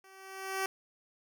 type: tone with level ramp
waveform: 10% pulse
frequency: 384 Hz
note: G4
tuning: 36 cents flat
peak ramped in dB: -48 to -21 dBFS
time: 0.04-0.66 s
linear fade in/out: 2 ms
effects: none